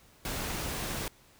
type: noise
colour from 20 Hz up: pink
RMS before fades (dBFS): -35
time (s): 0.25-1.08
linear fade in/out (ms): 2
effects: pink hiss -60 dBFS RMS until 1.39 s